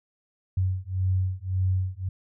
sine beating tone pair, 92.5 / 94.3 Hz, F#2 / F#2, 0 / +33 cents, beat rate 1.8 Hz, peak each -26 dBFS, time 0.57-2.09 s, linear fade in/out 5 ms, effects none

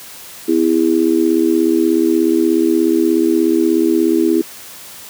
sine tone with amplitude modulation, 329.6 Hz, E4, in tune, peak -6 dBFS, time 0.48-4.42 s, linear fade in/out 10 ms, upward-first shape sine, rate 76.7 Hz, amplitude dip 100%, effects white hiss -35 dBFS RMS until 5.09 s + high-pass 80 Hz 12 dB/octave

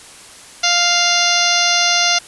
harmonic tone with a mistuned harmonic, 698.5 Hz, F5, in tune, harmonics 1 / 2 / 3 / 4 / 5 / 6 / 7 / 8 / 9, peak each -21 / -21 / -21 / -21 / -21 / -21 / -21 / -21 / -21 dBFS, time 0.63-2.19 s, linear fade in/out 10 ms, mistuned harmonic 9, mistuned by -20 cents, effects white hiss -39 dBFS RMS until 2.27 s + resampled to 24000 Hz

